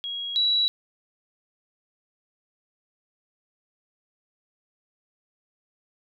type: tone pair in turn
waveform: sine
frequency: 3300 / 3912 Hz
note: G#7 / B7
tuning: -12 / -17 cents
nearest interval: minor third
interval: 295 cents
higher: second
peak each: -29 / -19 dBFS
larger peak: second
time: 0.04-0.36 / 0.36-0.68 s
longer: neither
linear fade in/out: 0 ms
effects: none